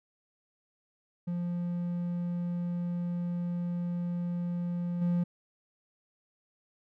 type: tone with level steps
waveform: triangle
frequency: 174.61 Hz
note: F3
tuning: in tune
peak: -28 / -23 dBFS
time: 1.27-5.24 s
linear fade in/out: 10 ms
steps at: 5.01 s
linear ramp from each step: 10 ms
effects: none